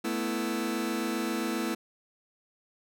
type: chord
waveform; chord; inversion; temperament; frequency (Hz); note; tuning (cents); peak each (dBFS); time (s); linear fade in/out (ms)
sawtooth; A suspended second; none; just; 220 / 247.5 / 330; A3 / B3 / E4; 0 / +4 / +2; -29 / -30 / -28; 0.04-1.75; 10
effects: none